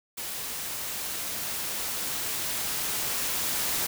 white noise with level ramp, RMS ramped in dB -35 to -28 dBFS, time 0.17-3.87 s, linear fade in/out 10 ms, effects none

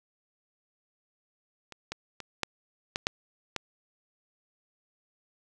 clicks, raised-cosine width 0.2 ms, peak -26 / -17 / -22 / -10 / -12 / -8 / -13 dBFS, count 7, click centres 1.723 / 1.92 / 2.203 / 2.433 / 2.959 / 3.069 / 3.563 s, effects none

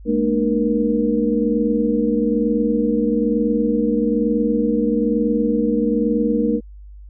sine tone cluster, 212.1 / 233.2 / 301 / 473.1 Hz, G#3 / A#3 / D4 / A#4, +37 / +1 / +43 / +26 cents, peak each -21 dBFS, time 0.05-6.61 s, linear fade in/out 50 ms, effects added 50 Hz sine -36 dBFS peak until 7.09 s

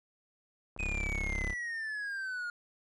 clicks, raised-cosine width 1 ms, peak -30 dBFS, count 2, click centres 0.764 / 1.446 s
25% pulse tone, 34.35 Hz, C#1, 15 cents flat, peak -30 dBFS, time 0.77-1.55 s, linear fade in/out 50 ms
triangle exponential sweep, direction down, 2524 to 1419 Hz, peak -33 dBFS, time 0.79-2.5 s, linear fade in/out 2 ms
effects resampled to 24000 Hz

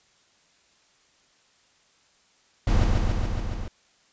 brown noise with echo, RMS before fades -20 dBFS, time 2.67-2.84 s, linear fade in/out 2 ms, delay 140 ms, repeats 6, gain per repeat -2 dB, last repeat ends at 3.68 s, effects white hiss -62 dBFS RMS until 4.12 s + resampled to 16000 Hz

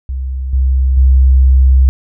sine tone with level steps, 65.41 Hz, C2, in tune, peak -16 / -8 / -4 dBFS, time 0.09-1.89 s, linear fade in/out 0 ms, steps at 0.53 / 0.97 s, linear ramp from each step 5 ms, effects none

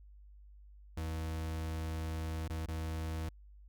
40% pulse tone with dropouts, 80 Hz, D#2, 49 cents sharp, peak -35 dBFS, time 0.97-3.29 s, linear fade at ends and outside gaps 5 ms, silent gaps 2.479-2.498 / 2.66-2.683 s, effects added 50 Hz sine -53 dBFS peak until 3.68 s

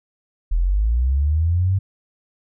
sine linear sweep, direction up, 38.44 to 98.1 Hz, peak -15 dBFS, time 0.51-1.79 s, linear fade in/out 10 ms, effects none

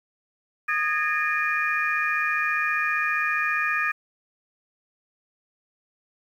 sine tone cluster, 1233 / 1665 / 1820 / 2424 Hz, D#6 / G#6 / A#6 / D#7, -16 / +4 / -42 / -46 cents, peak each -27 dBFS, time 0.68-3.92 s, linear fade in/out 10 ms, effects tanh soft clip ceiling -11 dBFS + 9-bit

